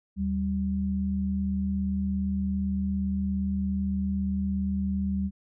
sine tone pair together, 77.31 / 194.8 Hz, D#2 / G3, -11 / -11 cents, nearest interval octave + major third, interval 1600 cents, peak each -31 / -26 dBFS, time 0.16-5.31 s, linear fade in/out 50 ms, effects none

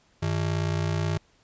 square ring-modulated tone, 125.6 Hz, B2, 30 cents sharp, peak -22 dBFS, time 0.22-1.18 s, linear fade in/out 10 ms, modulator 29.3 Hz, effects pink hiss -63 dBFS RMS until 1.43 s + resampled to 16000 Hz

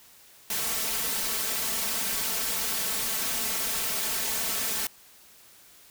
white noise with comb filter, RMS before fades -29 dBFS, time 0.5-4.87 s, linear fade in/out 2 ms, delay 4.5 ms, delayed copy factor +0.8, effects white hiss -54 dBFS RMS until 5.9 s

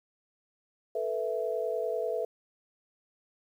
sine chord, A suspended second, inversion none, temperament equal with one note detuned, 440 / 490.2 / 659.3 Hz, A4 / B4 / E5, 0 / -13 / 0 cents, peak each -33 dBFS, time 0.95-2.25 s, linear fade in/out 5 ms, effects 10-bit

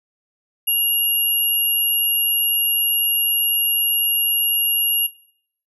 sine tone pair together, 2826 / 11304 Hz, F7 / F9, +20 / +20 cents, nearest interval 2 octaves, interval 2400 cents, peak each -23 / -16 dBFS, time 0.67-5.07 s, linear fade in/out 10 ms, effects noise-tail reverb RT60 0.6 s tail -17 dB re dry

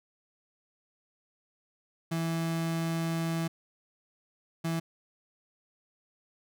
35% pulse tone bursts at uneven times, 164.81 Hz, E3, in tune, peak -27 dBFS, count 2, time 2.11-3.48 / 4.64-4.8 s, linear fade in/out 10 ms, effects none

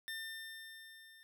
25% pulse tone with level ramp, 1800 Hz, A6, 39 cents sharp, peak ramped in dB -36 to -54 dBFS, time 0.08-1.23 s, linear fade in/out 0 ms, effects none

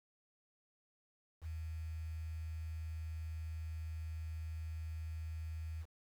sine tone with quantisation, 80.1 Hz, E2, 49 cents flat, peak -40 dBFS, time 1.41-5.86 s, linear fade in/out 50 ms, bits 10, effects none

